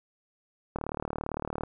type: click train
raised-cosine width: 1 ms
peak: -18 dBFS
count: 34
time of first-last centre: 0.76-1.635 s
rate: 37.7 Hz
effects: none